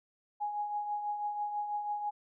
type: tone with tremolo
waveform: sine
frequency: 830.6 Hz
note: G#5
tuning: in tune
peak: -30 dBFS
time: 0.4-2.11 s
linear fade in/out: 20 ms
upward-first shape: triangle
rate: 6.1 Hz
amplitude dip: 55%
effects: none